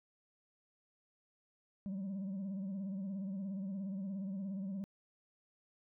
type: tone with vibrato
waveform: sine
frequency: 193.7 Hz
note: G3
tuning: 20 cents flat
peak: -35 dBFS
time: 1.86-4.84 s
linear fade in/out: 0 ms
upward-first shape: sine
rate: 17 Hz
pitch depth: 78 cents each way
effects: tanh soft clip ceiling -37 dBFS